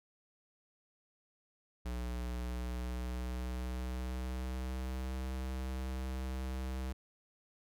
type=tone with pitch glide; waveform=square; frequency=60.7 to 64.68 Hz; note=B1 to C2; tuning=-29 to -19 cents; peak=-37 dBFS; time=1.85-6.93 s; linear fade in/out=10 ms; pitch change=+110 cents; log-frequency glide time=2.24-5.23 s; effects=none